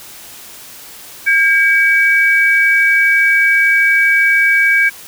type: tone pair together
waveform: sine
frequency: 1611 / 2278 Hz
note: G6 / C#7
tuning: +47 / +47 cents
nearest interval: tritone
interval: 600 cents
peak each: -11 dBFS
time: 1.26-4.9 s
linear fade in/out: 20 ms
effects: white hiss -35 dBFS RMS until 5.07 s